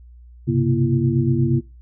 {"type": "tone cluster", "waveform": "sine", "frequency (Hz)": [100.6, 126.6, 135, 236.6, 336.9], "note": ["G2", "B2", "C#3", "A#3", "E4"], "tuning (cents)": [45, 43, -45, 26, 38], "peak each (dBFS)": [-26, -23, -18, -23, -23], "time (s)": [0.47, 1.61], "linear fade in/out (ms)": 20, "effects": ["noise-tail reverb RT60 0.3 s tail -23 dB re dry", "added 60 Hz sine -41 dBFS peak until 1.81 s"]}